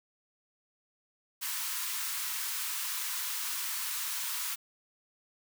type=high-pass noise; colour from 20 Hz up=white; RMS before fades=-35 dBFS; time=1.41-4.56 s; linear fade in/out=20 ms; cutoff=900 Hz; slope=96 dB/octave; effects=none